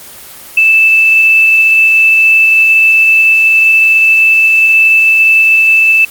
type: tone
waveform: sine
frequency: 2637 Hz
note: E7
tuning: in tune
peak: -3 dBFS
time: 0.57-6.05 s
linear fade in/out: 5 ms
effects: white hiss -31 dBFS RMS until 6.1 s + Opus 24 kbps